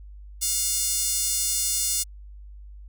5% pulse tone with high-pass filter, 712 Hz, F5, 33 cents sharp, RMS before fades -25 dBFS, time 0.41-2.04 s, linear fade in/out 20 ms, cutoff 7700 Hz, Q 0.64, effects added 50 Hz sine -40 dBFS peak until 2.88 s

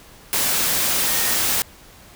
sine tone in noise, 1849 Hz, A#6, 15 cents flat, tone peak -31 dBFS, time 1.08-1.35 s, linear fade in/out 0 ms, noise white, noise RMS -20 dBFS, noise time 0.33-1.62 s, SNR -14 dB, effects pink hiss -46 dBFS RMS until 2.15 s

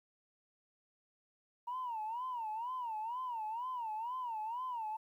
sine tone with vibrato, 938 Hz, A#5, 11 cents sharp, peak -36 dBFS, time 1.67-4.97 s, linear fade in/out 10 ms, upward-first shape sine, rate 2.1 Hz, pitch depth 160 cents each way, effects tanh soft clip ceiling -33 dBFS + 12-bit

